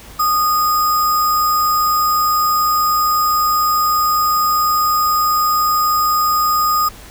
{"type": "tone with sample-and-hold", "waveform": "sine", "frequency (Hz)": 1232, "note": "D#6", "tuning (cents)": -17, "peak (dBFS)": -12, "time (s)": [0.19, 6.89], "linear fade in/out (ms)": 10, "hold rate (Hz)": 6300, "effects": ["added 50 Hz sine -40 dBFS peak until 7.1 s", "pink hiss -39 dBFS RMS until 7.1 s"]}